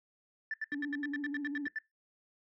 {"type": "tone bursts", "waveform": "sine", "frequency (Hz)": 1760, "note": "A6", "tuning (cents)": 0, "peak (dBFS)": -32, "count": 13, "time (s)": [0.51, 1.786], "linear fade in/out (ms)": 2, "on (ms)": 28, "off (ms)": 76}
{"type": "tone with vibrato", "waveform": "sine", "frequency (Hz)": 287, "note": "D4", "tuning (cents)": -40, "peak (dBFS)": -34, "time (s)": [0.72, 1.67], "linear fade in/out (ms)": 2, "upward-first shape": "triangle", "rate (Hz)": 15, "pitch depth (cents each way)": 63}
{"effects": ["noise-tail reverb RT60 0.2 s tail -22 dB re dry", "tanh soft clip ceiling -29 dBFS"]}